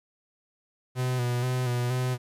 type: tone with vibrato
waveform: 45% pulse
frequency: 124.6 Hz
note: B2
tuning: 16 cents sharp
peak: -25 dBFS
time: 0.95-2.18 s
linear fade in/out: 50 ms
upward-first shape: square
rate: 2.1 Hz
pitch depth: 33 cents each way
effects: resampled to 32000 Hz + 11-bit